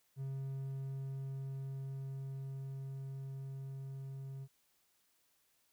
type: tone with level ramp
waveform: triangle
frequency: 135.2 Hz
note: C#3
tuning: 43 cents flat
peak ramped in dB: -36 to -41 dBFS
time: 0.16-4.48 s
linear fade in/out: 50 ms
effects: white hiss -75 dBFS RMS until 5.72 s